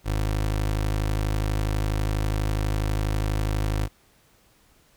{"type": "tone", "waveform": "25% pulse", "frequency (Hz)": 52.2, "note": "G#1", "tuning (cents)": 10, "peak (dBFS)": -19, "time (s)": [0.04, 3.89], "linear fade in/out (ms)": 50, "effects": ["pink hiss -60 dBFS RMS until 4.96 s"]}